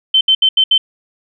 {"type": "tone bursts at uneven times", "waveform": "sine", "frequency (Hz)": 3086, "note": "G7", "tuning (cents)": -28, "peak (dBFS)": -7, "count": 5, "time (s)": [[0.14, 0.21], [0.28, 0.35], [0.42, 0.49], [0.57, 0.64], [0.71, 0.78]], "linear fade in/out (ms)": 5, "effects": []}